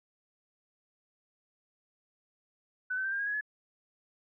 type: tone with pitch steps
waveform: sine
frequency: 1500 / 1532.4 / 1565.5 / 1599.3 / 1633.9 / 1669.2 / 1705.2 Hz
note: F#6 / G6 / G6 / G6 / G#6 / G#6 / G#6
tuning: +23 / -40 / -3 / +34 / -29 / +8 / +45 cents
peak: -30 dBFS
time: 2.9-3.411 s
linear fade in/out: 10 ms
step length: 73 ms
effects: none